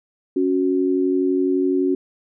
sine tone pair together, 277.2 / 369.1 Hz, C#4 / F#4, 0 / -4 cents, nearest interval perfect fourth, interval 496 cents, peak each -19 dBFS, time 0.36-1.95 s, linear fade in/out 5 ms, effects none

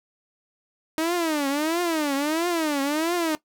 sawtooth tone with vibrato, 311.1 Hz, D#4, in tune, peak -18 dBFS, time 0.98-3.35 s, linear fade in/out 0 ms, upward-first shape triangle, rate 1.5 Hz, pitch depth 240 cents each way, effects noise-tail reverb RT60 0.1 s tail -17 dB re dry

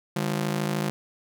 sawtooth ring-modulated tone, 174.61 Hz, F3, in tune, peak -18 dBFS, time 0.16-0.9 s, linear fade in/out 0 ms, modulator 26.7 Hz, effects none

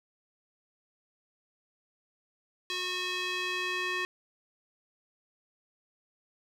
square tone with band-pass filter sweep, 365 Hz, F#4, 24 cents flat, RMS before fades -33 dBFS, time 2.7-4.05 s, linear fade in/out 0 ms, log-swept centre 3500 to 2200 Hz, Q 1.7, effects none

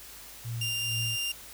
sine tone with tremolo, 116.54 Hz, A#2, in tune, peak -31 dBFS, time 0.44-1.17 s, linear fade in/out 20 ms, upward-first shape sine, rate 2.2 Hz, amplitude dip 80%
sawtooth tone, 2794 Hz, F7, in tune, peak -26 dBFS, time 0.61-1.32 s, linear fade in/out 5 ms
effects added 52 Hz sine -57 dBFS peak until 1.53 s + white hiss -47 dBFS RMS until 1.53 s

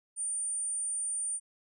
sine tone, 9040 Hz, C#9, 33 cents sharp, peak -29 dBFS, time 0.16-1.4 s, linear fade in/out 50 ms, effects tanh soft clip ceiling -29 dBFS

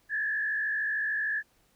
sine tone with frequency modulation, 1712 Hz, A6, 48 cents flat, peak -27 dBFS, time 0.09-1.43 s, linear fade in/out 50 ms, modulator 53.4 Hz, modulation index 1.1, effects pink hiss -67 dBFS RMS until 1.75 s

